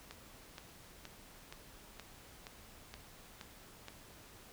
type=click train; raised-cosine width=0.2 ms; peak=-29 dBFS; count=9; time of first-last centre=0.11-3.884 s; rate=2.12 Hz; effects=pink hiss -57 dBFS RMS until 4.52 s